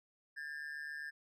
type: ring-modulated tone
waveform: triangle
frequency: 1700 Hz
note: G#6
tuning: 40 cents sharp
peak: -37 dBFS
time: 0.36-1.11 s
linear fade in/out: 20 ms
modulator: 73.8 Hz
effects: none